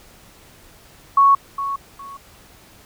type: tone with echo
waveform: sine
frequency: 1108.7 Hz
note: C#6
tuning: in tune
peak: -9 dBFS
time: 1.17-1.35 s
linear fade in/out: 5 ms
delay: 410 ms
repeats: 2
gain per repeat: -12 dB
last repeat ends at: 2.17 s
effects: pink hiss -48 dBFS RMS until 2.85 s